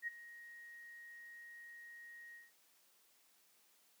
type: tone with ADSR envelope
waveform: sine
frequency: 1879 Hz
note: A#6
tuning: 13 cents sharp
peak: -36 dBFS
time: 0.02-2.52 s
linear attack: 53 ms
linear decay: 18 ms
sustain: -16 dB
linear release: 180 ms
effects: white hiss -71 dBFS RMS until 4 s + high-pass 200 Hz 12 dB/octave